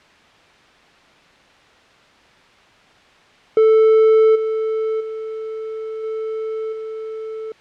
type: tone with level steps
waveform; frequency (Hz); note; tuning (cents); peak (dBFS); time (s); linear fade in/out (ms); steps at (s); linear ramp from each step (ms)
triangle; 440; A4; 0; -7 / -16 / -23 / -20 / -24; 3.57-7.52; 2; 4.35 / 5 / 6.03 / 6.72; 10
effects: white hiss -49 dBFS RMS until 7.6 s + low-pass 3000 Hz 12 dB/octave